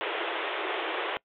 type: band-pass noise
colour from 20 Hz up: pink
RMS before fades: -32 dBFS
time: 0.01-1.17 s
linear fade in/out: 0 ms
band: 330 to 3500 Hz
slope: 96 dB/octave
effects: noise-tail reverb RT60 0.1 s tail -23 dB re dry